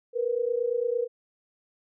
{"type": "tone pair together", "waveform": "sine", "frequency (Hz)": [464.9, 493.7], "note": ["A#4", "B4"], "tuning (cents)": [-5, -1], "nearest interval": "minor second", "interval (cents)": 104, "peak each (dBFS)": -27, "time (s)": [0.13, 1.08], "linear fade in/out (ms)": 50, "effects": []}